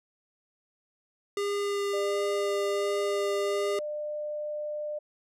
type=tone with vibrato; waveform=square; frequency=403.7 Hz; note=G#4; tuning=49 cents flat; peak=-28 dBFS; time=1.37-3.79 s; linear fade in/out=2 ms; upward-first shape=sine; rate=1.4 Hz; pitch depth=8 cents each way
type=tone; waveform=sine; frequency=599 Hz; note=D5; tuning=34 cents sharp; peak=-31 dBFS; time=1.93-4.99 s; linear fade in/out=10 ms
effects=low-pass 10000 Hz 12 dB/octave